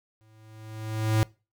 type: tone with exponential growth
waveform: square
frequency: 109.4 Hz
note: A2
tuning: 9 cents flat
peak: -19 dBFS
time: 0.21-1.23 s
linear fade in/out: 0 ms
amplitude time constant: 220 ms
effects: noise-tail reverb RT60 0.3 s tail -23 dB re dry